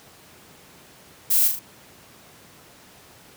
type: noise with echo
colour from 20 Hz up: violet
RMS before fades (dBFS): -19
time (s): 1.3-1.48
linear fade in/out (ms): 10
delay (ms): 38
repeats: 3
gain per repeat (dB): -5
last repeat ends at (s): 1.594
effects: pink hiss -49 dBFS RMS until 3.36 s + high-pass 100 Hz 12 dB/octave